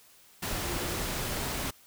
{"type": "tone in noise", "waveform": "sine", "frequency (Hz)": 349.9, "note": "F4", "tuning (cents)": 3, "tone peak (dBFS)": -41, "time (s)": [0.63, 0.98], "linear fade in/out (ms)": 10, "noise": "pink", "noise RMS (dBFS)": -33, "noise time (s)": [0.42, 1.71], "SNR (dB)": -11, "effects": ["white hiss -58 dBFS RMS until 1.86 s"]}